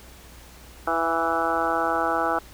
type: harmonic tone with a mistuned harmonic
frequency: 164.81 Hz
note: E3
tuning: in tune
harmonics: 2 / 3 / 4 / 5 / 6 / 7 / 8 / 9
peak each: -31 / -31 / -28 / -27 / -33 / -31 / -27 / -31 dBFS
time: 0.87-2.39 s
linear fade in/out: 5 ms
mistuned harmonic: 4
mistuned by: +18 cents
effects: added 60 Hz sine -48 dBFS peak until 2.53 s + pink hiss -48 dBFS RMS until 2.53 s